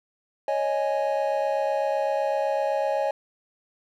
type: chord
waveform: triangle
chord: C# suspended second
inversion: none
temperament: equal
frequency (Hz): 554.4 / 622.3 / 830.6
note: C#5 / D#5 / G#5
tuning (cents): 0 / 0 / 0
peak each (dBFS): -24 / -25 / -26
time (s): 0.48-3.11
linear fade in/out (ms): 2
effects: none